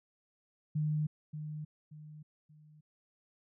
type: tone with echo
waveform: sine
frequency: 152.2 Hz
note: D#3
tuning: 38 cents flat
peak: -29 dBFS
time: 0.75-1.07 s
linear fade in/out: 10 ms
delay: 580 ms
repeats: 3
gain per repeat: -9 dB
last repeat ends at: 2.81 s
effects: none